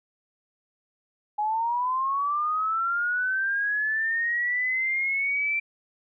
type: linear sweep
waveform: sine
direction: up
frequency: 830 to 2350 Hz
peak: -23 dBFS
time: 1.38-5.6 s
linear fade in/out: 10 ms
effects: none